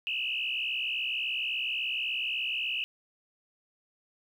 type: tone with frequency modulation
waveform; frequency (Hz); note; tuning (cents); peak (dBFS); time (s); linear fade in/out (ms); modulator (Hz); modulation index
sine; 2751; F7; -27; -29; 0.07-2.84; 0; 63.6; 3.2
effects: 10-bit